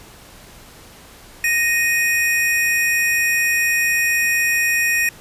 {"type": "tone pair together", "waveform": "square", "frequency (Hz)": [1864.7, 2489], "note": ["A#6", "D#7"], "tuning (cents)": [0, 0], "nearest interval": "perfect fourth", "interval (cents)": 500, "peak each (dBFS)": -19, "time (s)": [1.44, 5.09], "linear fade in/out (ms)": 2, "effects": ["pink hiss -43 dBFS RMS until 5.2 s", "resampled to 32000 Hz"]}